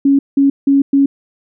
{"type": "tone bursts at uneven times", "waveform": "sine", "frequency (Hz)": 277.2, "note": "C#4", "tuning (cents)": 0, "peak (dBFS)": -7, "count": 4, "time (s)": [[0.05, 0.19], [0.37, 0.5], [0.67, 0.82], [0.93, 1.06]], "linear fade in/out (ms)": 5, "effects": []}